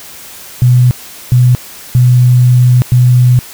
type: tone bursts at uneven times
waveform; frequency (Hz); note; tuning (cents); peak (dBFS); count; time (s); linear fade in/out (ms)
sine; 124.4; B2; +13; -3; 4; 0.62-0.91 / 1.32-1.55 / 1.95-2.82 / 2.92-3.39; 0
effects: white hiss -31 dBFS RMS until 3.53 s

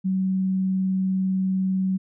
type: tone with vibrato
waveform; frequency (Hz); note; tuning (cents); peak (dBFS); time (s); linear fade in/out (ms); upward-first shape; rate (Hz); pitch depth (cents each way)
sine; 188.9; F#3; +36; -20; 0.04-1.98; 20; sine; 20; 15
effects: none

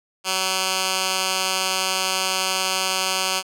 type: tone with band-pass filter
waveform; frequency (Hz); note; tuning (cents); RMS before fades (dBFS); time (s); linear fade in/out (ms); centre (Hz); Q
10% pulse; 188.3; F#3; +31; -23; 0.24-3.43; 50; 5200; 0.67
effects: none

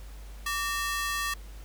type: ring-modulated tone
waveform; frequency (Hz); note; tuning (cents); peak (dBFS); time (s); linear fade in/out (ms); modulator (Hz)
sawtooth; 1495; F#6; +17; -22; 0.46-1.34; 5; 336
effects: added 50 Hz sine -41 dBFS peak until 1.64 s + pink hiss -54 dBFS RMS until 1.64 s

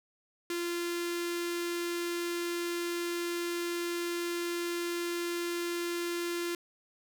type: tone with notch filter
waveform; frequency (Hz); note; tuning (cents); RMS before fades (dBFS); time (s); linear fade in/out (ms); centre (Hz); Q
sawtooth; 345.5; F4; -19; -34; 0.5-6.55; 2; 730; 0.8
effects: none

